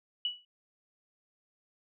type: tone with exponential decay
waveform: sine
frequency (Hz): 2944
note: F#7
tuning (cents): -9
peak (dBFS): -26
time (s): 0.25-0.45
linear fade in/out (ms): 2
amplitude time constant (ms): 42
effects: none